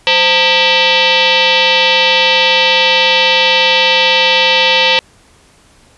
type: tone with frequency modulation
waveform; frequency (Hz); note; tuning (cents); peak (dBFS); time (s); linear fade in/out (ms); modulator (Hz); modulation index
sine; 194.2; G3; -16; -7; 0.07-4.99; 0; 714; 5.4
effects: pink hiss -47 dBFS RMS until 5.97 s + resampled to 24000 Hz